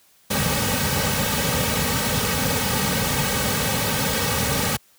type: noise with comb filter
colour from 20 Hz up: pink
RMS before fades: -22 dBFS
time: 0.3-4.77 s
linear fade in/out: 10 ms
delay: 2.9 ms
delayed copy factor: -0.95
effects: white hiss -57 dBFS RMS until 4.98 s + high-pass 60 Hz 12 dB/octave